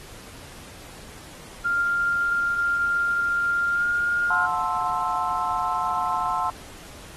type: tone with pitch glide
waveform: sine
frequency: 1396.9 to 1415.6 Hz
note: F6 to F6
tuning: 0 to +23 cents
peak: -20 dBFS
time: 1.64-4.47 s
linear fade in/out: 20 ms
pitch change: +23 cents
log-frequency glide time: 3.74-3.84 s
type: chord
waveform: sine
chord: F# half-diminished seventh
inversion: none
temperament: equal with one note detuned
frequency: 722.7 / 880 / 1046.5 / 1318.5 Hz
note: F#5 / A5 / C6 / E6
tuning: -41 / 0 / 0 / 0 cents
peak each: -29 / -28 / -26 / -29 dBFS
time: 4.3-6.5 s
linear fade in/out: 2 ms
effects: pink hiss -44 dBFS RMS until 7.16 s + AAC 32 kbps